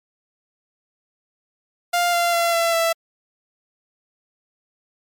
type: tone with pitch steps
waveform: sawtooth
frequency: 700 / 690.8 / 681.6 / 672.6 / 663.8 Hz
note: F5 / F5 / F5 / E5 / E5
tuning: +4 / -19 / -42 / +35 / +12 cents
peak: -13 dBFS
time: 1.93-2.93 s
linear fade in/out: 10 ms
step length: 200 ms
effects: MP3 96 kbps